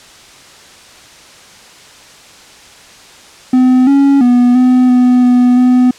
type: tone with pitch steps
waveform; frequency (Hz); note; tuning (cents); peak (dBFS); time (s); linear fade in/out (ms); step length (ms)
triangle; 254.6 / 278.1 / 244.8 / 252.4 / 249.2 / 247.2 / 250.6; C4 / C#4 / B3 / B3 / B3 / B3 / B3; -47 / +6 / -15 / +38 / +16 / +2 / +25; -3; 3.53-5.91; 5; 340
effects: white hiss -38 dBFS RMS until 5.98 s + low-pass 7000 Hz 12 dB/octave